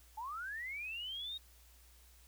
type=linear sweep; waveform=sine; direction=up; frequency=837 to 3779 Hz; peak=-40 dBFS; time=0.17-1.38 s; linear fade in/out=10 ms; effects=added 60 Hz sine -61 dBFS peak until 2.27 s + white hiss -65 dBFS RMS until 2.27 s